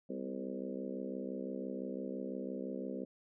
harmonic tone with a mistuned harmonic, 65.9 Hz, C2, 13 cents sharp, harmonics 3 / 4 / 5 / 6 / 7 / 8 / 9, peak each -44 / -43 / -47 / -47 / -47 / -46 / -53 dBFS, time 0.09-3.05 s, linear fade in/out 10 ms, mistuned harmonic 4, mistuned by -50 cents, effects none

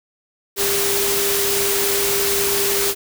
sine tone in noise, 400 Hz, G4, 35 cents sharp, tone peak -22 dBFS, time 0.56-2.95 s, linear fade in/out 50 ms, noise white, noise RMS -20 dBFS, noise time 0.56-2.95 s, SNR -5 dB, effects none

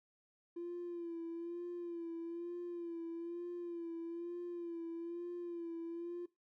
triangle tone with vibrato, 341.4 Hz, F4, 39 cents flat, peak -37 dBFS, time 0.56-6.26 s, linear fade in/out 10 ms, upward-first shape sine, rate 1.1 Hz, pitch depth 43 cents each way, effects noise-tail reverb RT60 0.2 s tail -21 dB re dry + tanh soft clip ceiling -38 dBFS

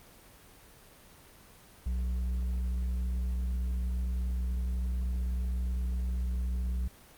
sine tone with hard clipping, 61.74 Hz, B1, in tune, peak -30 dBFS, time 1.86-6.88 s, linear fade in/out 5 ms, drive 4 dB, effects pink hiss -55 dBFS RMS until 7.17 s + Opus 24 kbps

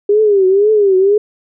sine tone with vibrato, 402.3 Hz, G4, 45 cents sharp, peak -7 dBFS, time 0.09-1.18 s, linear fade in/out 5 ms, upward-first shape triangle, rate 2 Hz, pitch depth 150 cents each way, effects none

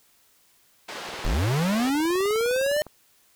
pink band-pass noise, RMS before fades -36 dBFS, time 0.88-1.9 s, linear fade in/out 10 ms, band 410 to 5000 Hz, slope 12 dB/octave
click train, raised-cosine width 1 ms, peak -26 dBFS, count 36, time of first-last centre 1.09-2.867 s, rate 19.7 Hz
square linear sweep, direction up, 30.87 to 610 Hz, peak -22 dBFS, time 1.25-2.82 s, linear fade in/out 0 ms
effects white hiss -61 dBFS RMS until 3.35 s

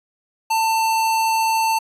square tone, 893 Hz, A5, 25 cents sharp, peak -17 dBFS, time 0.5-1.79 s, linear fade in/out 10 ms, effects resampled to 32000 Hz

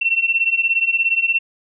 sine beating tone pair, 2697 / 2714 Hz, E7 / E7, +39 / +50 cents, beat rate 17 Hz, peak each -19 / -17 dBFS, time 0.01-1.39 s, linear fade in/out 10 ms, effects none

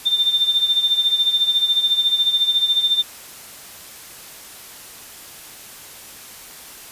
sine tone with tremolo, 3590 Hz, A7, 34 cents sharp, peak -12 dBFS, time 0.05-3.03 s, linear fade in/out 20 ms, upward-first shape sine, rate 14 Hz, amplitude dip 70%, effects white hiss -39 dBFS RMS until 6.91 s + resampled to 32000 Hz

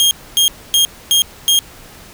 sawtooth tone bursts, 3233 Hz, G#7, 47 cents flat, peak -6 dBFS, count 5, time 0-1.59 s, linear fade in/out 0 ms, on 110 ms, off 260 ms, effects pink hiss -39 dBFS RMS until 2.13 s

